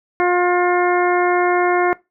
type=harmonic tone; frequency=355.8 Hz; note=F4; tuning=32 cents sharp; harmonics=1 / 2 / 3 / 4 / 5 / 6; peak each=-16 / -19 / -22 / -24 / -27 / -25 dBFS; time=0.2-1.93 s; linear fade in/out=0 ms; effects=noise-tail reverb RT60 0.2 s tail -20 dB re dry